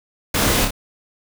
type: noise with echo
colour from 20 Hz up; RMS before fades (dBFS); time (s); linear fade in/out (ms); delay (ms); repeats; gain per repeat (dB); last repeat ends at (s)
pink; -19; 0.34-0.65; 5; 29; 2; -4; 0.708
effects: none